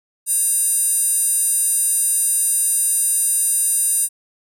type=tone with high-pass filter; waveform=square; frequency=548 Hz; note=C#5; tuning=20 cents flat; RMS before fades=-18 dBFS; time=0.26-4.09 s; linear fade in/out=50 ms; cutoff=9500 Hz; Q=7.1; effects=none